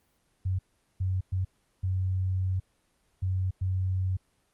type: tone bursts at uneven times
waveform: sine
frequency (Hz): 93.4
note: F#2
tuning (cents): +17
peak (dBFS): -25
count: 6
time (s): 0.45-0.59 / 1-1.21 / 1.32-1.45 / 1.83-2.6 / 3.22-3.51 / 3.61-4.17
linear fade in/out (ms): 10
effects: pink hiss -70 dBFS RMS until 4.53 s + Opus 24 kbps